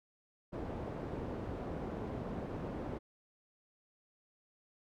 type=low-pass noise; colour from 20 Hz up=white; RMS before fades=-41 dBFS; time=0.52-2.99 s; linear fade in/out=20 ms; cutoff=450 Hz; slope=12 dB/octave; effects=none